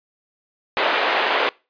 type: band-pass noise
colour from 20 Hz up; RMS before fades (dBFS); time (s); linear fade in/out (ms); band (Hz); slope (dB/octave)
pink; -20; 0.77-1.49; 0; 430 to 3400; 24
effects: noise-tail reverb RT60 0.3 s tail -24 dB re dry + resampled to 11025 Hz